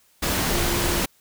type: tone in noise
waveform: sine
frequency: 347.2 Hz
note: F4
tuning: 10 cents flat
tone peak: -29 dBFS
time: 0.5-1 s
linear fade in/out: 10 ms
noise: pink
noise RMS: -23 dBFS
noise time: 0.22-1.06 s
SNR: -9 dB
effects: white hiss -60 dBFS RMS until 1.2 s